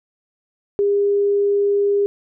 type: tone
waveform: sine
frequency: 404.3 Hz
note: G#4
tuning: 46 cents flat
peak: -14 dBFS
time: 0.79-2.06 s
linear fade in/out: 0 ms
effects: none